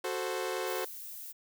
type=chord; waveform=sawtooth; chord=F# diminished; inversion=none; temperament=equal; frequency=370 / 440 / 523.3 Hz; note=F#4 / A4 / C5; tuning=0 / 0 / 0 cents; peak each=-32 / -34 / -33 dBFS; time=0.04-0.85 s; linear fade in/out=5 ms
type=noise; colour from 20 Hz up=violet; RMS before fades=-44 dBFS; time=0.66-1.33 s; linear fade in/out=20 ms
effects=none